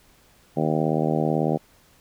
harmonic tone, 78.1 Hz, D#2, 7 cents sharp, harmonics 2 / 3 / 4 / 5 / 6 / 7 / 8 / 9 / 10, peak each -25 / -27 / -28 / -29 / -30 / -30 / -31 / -32 / -32 dBFS, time 0.56-1.58 s, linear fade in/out 20 ms, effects pink hiss -57 dBFS RMS until 2 s

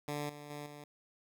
10% pulse tone with level steps, 146.83 Hz, D3, in tune, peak -28 / -39 / -34 / -40 dBFS, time 0.08-0.84 s, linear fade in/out 2 ms, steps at 0.29 / 0.5 / 0.66 s, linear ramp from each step 5 ms, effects none

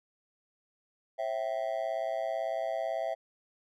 triangle tone with amplitude modulation, 659.3 Hz, E5, in tune, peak -24 dBFS, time 1.18-3.15 s, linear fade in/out 20 ms, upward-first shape sine, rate 118 Hz, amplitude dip 100%, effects none

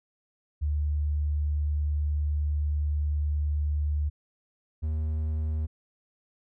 sine / triangle tone pair in turn, 74.2 / 77.62 Hz, D2 / D#2, +18 / -4 cents, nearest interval minor second, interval 78 cents, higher second, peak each -24 dBFS, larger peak neither, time 0.61-4.1 / 4.82-5.67 s, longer first, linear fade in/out 20 ms, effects none

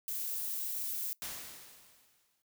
violet noise, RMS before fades -37 dBFS, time 0.08-1.13 s, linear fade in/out 0 ms
white noise with exponential decay, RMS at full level -39 dBFS, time 1.22-2.42 s, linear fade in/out 0 ms, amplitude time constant 260 ms
effects noise-tail reverb RT60 0.2 s tail -25 dB re dry

